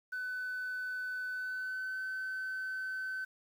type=tone with pitch glide; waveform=sine; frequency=1504 to 1525.9 Hz; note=F#6 to G6; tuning=+28 to -47 cents; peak=-34 dBFS; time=0.12-3.25 s; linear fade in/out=10 ms; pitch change=+25 cents; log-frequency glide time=1.32-2.02 s; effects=tanh soft clip ceiling -32 dBFS + 10-bit